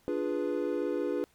triangle chord, D diminished seventh, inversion none, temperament equal, 293.7 / 349.2 / 415.3 / 493.9 Hz, D4 / F4 / Ab4 / Cb5, 0 / 0 / 0 / 0 cents, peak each -32 dBFS, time 0.08-1.24 s, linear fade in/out 0 ms, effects pink hiss -66 dBFS RMS until 1.34 s + MP3 96 kbps

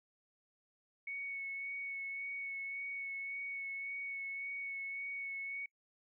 sine tone with vibrato, 2217 Hz, C#7, in tune, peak -39 dBFS, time 1.07-5.66 s, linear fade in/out 5 ms, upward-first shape sine, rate 1.8 Hz, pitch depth 15 cents each way, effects noise-tail reverb RT60 0.1 s tail -24 dB re dry

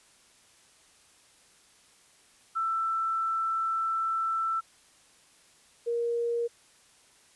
sine tone pair in turn, 1331 / 470.6 Hz, E6 / A#4, +16 / +16 cents, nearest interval octave + tritone, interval 1800 cents, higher first, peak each -26 dBFS, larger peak neither, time 2.55-4.61 / 5.86-6.48 s, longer first, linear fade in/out 20 ms, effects white hiss -60 dBFS RMS until 7.35 s + resampled to 24000 Hz

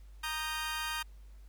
20% pulse chord, Eb major, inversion second, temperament equal with one note detuned, 932.3 / 1233.8 / 1568 Hz, Bb5 / Eb6 / G6, 0 / -15 / 0 cents, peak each -34 dBFS, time 0.23-1.03 s, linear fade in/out 10 ms, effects added 50 Hz sine -49 dBFS peak until 1.48 s + pink hiss -69 dBFS RMS until 1.48 s

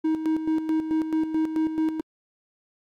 triangle tone with tremolo, 316.2 Hz, D#4, 28 cents sharp, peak -18 dBFS, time 0.04-2.01 s, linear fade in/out 10 ms, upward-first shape square, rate 4.6 Hz, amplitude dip 60%, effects AAC 64 kbps

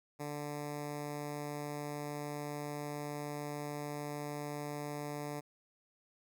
10% pulse tone with notch filter, 146.83 Hz, D3, in tune, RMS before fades -41 dBFS, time 0.19-5.41 s, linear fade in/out 20 ms, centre 3200 Hz, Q 1.3, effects none

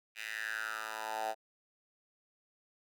10% pulse tone with high-pass filter sweep, 110 Hz, A2, in tune, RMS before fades -39 dBFS, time 0.15-1.35 s, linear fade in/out 50 ms, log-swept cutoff 2300 to 710 Hz, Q 5.5, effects none

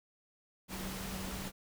sine tone in noise, 190 Hz, F#3, 46 cents sharp, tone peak -43 dBFS, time 0.68-1.52 s, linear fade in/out 50 ms, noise pink, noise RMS -42 dBFS, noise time 0.68-1.52 s, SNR -4 dB, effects none

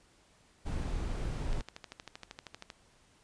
brown noise, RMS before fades -34 dBFS, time 0.65-1.62 s, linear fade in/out 20 ms
click train, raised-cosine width 0.2 ms, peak -26 dBFS, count 16, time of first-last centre 1.53-2.702 s, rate 12.8 Hz
effects pink hiss -65 dBFS RMS until 3.23 s + resampled to 22050 Hz

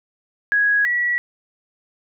sine tone pair in turn, 1661.2 / 1936.2 Hz, G#6 / B6, 0 / -35 cents, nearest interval minor third, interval 265 cents, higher second, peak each -14 / -17 dBFS, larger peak first, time 0.52-0.85 / 0.85-1.18 s, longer neither, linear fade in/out 0 ms, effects none

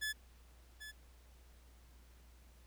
sawtooth tone with echo, 1721 Hz, A6, 39 cents flat, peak -33 dBFS, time 0.01-0.13 s, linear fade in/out 20 ms, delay 790 ms, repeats 1, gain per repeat -11 dB, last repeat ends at 0.92 s, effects added 60 Hz sine -59 dBFS peak until 2.66 s + pink hiss -68 dBFS RMS until 2.66 s

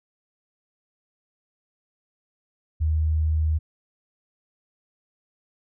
sine tone, 78.2 Hz, D#2, 9 cents sharp, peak -19 dBFS, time 2.8-3.59 s, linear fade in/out 20 ms, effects none

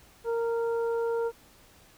harmonic tone, 463.1 Hz, A#4, 11 cents flat, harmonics 1 / 2 / 3, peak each -26 / -37 / -42 dBFS, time 0.24-1.32 s, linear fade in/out 50 ms, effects pink hiss -57 dBFS RMS until 1.97 s

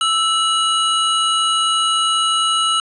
square tone pair together, 1318.5 / 2912 Hz, E6 / F#7, 0 / -28 cents, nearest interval octave + major second, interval 1372 cents, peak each -18 dBFS, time 0.01-2.8 s, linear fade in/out 2 ms, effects resampled to 24000 Hz + 8-bit

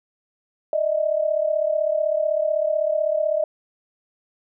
sine tone pair together, 604 / 639.9 Hz, D5 / D#5, +48 / +48 cents, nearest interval minor second, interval 100 cents, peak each -21 / -22 dBFS, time 0.73-3.44 s, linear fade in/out 2 ms, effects none

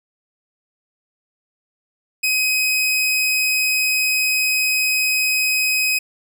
sawtooth tone, 2525 Hz, D#7, 25 cents sharp, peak -13 dBFS, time 2.23-5.99 s, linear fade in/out 10 ms, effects none

